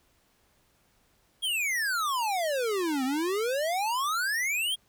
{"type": "exponential two-way sweep", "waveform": "square", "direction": "down then up", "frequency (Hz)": [3322, 252.3, 3322], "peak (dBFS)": -27, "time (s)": [1.42, 4.76], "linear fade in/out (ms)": 20, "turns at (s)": 3.04, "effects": ["pink hiss -67 dBFS RMS until 4.88 s"]}